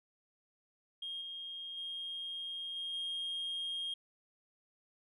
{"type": "tone with level steps", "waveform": "sine", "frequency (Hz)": 3236, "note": "G#7", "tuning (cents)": -46, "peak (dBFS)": [-38, -41, -38, -36, -34], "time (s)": [1.02, 3.94], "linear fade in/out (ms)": 5, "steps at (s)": [1.21, 1.77, 2.76, 2.93], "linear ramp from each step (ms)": 5, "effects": ["tanh soft clip ceiling -34 dBFS"]}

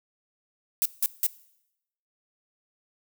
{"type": "noise bursts", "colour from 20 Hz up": "violet", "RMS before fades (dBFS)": -23, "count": 3, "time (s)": [0.82, 1.265], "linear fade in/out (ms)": 0, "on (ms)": 35, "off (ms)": 170, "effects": ["noise-tail reverb RT60 0.8 s tail -20 dB re dry"]}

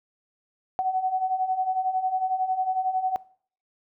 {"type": "beating tone pair", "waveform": "sine", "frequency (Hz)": [742, 753], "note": ["F#5", "F#5"], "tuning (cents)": [5, 30], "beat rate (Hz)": 11, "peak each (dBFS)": [-29, -24], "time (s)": [0.79, 3.16], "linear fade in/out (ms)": 0, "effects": ["noise-tail reverb RT60 0.5 s tail -21 dB re dry"]}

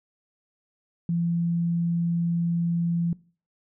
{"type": "tone", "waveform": "sine", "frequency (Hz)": 170, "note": "F3", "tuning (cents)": -46, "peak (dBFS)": -22, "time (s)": [1.09, 3.13], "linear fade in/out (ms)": 2, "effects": ["noise-tail reverb RT60 0.4 s tail -21 dB re dry"]}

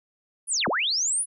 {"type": "linear two-way sweep", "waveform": "sine", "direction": "down then up", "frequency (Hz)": [10370, 146.83, 10370], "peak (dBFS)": -22, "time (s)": [0.47, 1.26], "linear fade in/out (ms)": 50, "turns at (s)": 0.68, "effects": []}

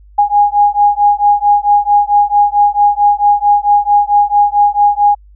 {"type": "beating tone pair", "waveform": "sine", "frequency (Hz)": [820, 824.5], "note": ["G#5", "G#5"], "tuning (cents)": [-22, -13], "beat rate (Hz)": 4.5, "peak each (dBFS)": -10, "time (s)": [0.18, 5.15], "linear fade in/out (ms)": 10, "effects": ["added 50 Hz sine -38 dBFS peak until 5.35 s"]}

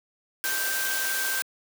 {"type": "tone in noise", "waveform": "sine", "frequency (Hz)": 1565, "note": "G6", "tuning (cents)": -3, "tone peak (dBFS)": -29, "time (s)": [0.44, 1.42], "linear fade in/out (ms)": 0, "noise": "white", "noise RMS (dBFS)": -29, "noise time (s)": [0.44, 1.42], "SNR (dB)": -3, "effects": ["high-pass 400 Hz 12 dB/octave"]}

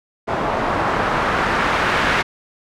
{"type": "noise with low-pass filter sweep", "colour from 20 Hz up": "white", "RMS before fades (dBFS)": -19, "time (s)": [0.27, 2.23], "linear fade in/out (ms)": 20, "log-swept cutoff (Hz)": [910, 1900], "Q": 1.2, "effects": []}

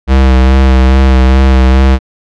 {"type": "tone with vibrato", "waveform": "square", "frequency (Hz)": 65.4, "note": "C2", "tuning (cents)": 0, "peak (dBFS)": -4, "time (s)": [0.07, 1.99], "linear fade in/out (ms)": 50, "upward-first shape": "sine", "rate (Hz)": 2.4, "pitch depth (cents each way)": 28, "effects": ["low-pass 4000 Hz 12 dB/octave"]}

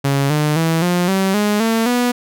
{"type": "tone with pitch steps", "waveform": "sawtooth", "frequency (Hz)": [138.9, 150.6, 163.28, 177.04, 191.95, 208.1, 225.6, 244.6], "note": ["C#3", "D3", "E3", "F3", "G3", "G#3", "A3", "B3"], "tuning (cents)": [4, 44, -16, 24, -36, 4, 44, -16], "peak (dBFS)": -10, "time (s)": [0.04, 2.12], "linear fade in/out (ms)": 10, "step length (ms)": 260, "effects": []}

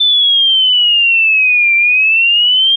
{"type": "exponential two-way sweep", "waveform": "sine", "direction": "down then up", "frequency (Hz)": [3550, 2349, 3224], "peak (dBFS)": -7, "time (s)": [0, 2.76], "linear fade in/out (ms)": 10, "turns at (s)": 1.75, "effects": []}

